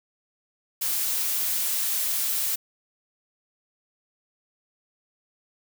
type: noise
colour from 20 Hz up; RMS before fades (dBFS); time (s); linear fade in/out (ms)
blue; -26; 0.81-2.56; 10
effects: none